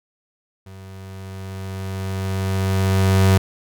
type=tone with level ramp; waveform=35% pulse; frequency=95.6 Hz; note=G2; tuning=43 cents flat; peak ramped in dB=-36 to -9 dBFS; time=0.66-3.38 s; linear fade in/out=5 ms; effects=none